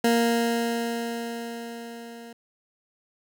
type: tone with level ramp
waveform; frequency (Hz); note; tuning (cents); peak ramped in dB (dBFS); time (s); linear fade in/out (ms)
20% pulse; 233.2; A#3; +1; -13 to -36; 0.04-2.33; 5
effects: none